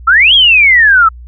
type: exponential two-way sweep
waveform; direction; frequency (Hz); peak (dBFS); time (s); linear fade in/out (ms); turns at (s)
sine; up then down; 1280 to 3357 to 1280; -3; 0.07-1.09; 10; 0.34
effects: added 60 Hz sine -28 dBFS peak until 1.27 s